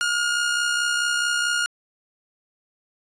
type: tone with amplitude modulation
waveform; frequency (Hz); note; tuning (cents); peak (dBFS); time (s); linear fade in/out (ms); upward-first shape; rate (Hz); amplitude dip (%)
sawtooth; 1425; F6; +34; -15; 0.01-1.66; 0; sine; 64.6; 40
effects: resampled to 22050 Hz